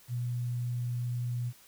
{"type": "tone with quantisation", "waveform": "sine", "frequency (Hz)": 121.7, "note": "B2", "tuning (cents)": -25, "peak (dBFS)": -30, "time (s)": [0.08, 1.53], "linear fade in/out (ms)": 50, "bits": 10, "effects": ["white hiss -58 dBFS RMS until 1.67 s"]}